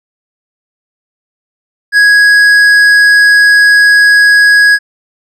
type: tone with tanh clipping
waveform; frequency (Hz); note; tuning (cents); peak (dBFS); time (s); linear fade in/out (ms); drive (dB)
sine; 1661.2; G#6; 0; -4; 1.92-4.79; 50; 9
effects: none